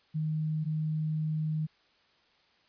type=tone pair in turn; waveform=sine; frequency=155.56 / 155.56 Hz; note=D#3 / D#3; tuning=0 / 0 cents; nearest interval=unison; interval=0 cents; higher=neither; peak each=-28 dBFS; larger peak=neither; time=0.14-0.65 / 0.65-1.67 s; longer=second; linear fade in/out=20 ms; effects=white hiss -66 dBFS RMS until 2.68 s + resampled to 11025 Hz